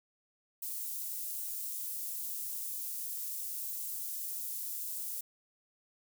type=high-pass noise; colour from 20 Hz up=white; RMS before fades=-39 dBFS; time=0.62-5.21 s; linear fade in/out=5 ms; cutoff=9700 Hz; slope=12 dB/octave; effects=none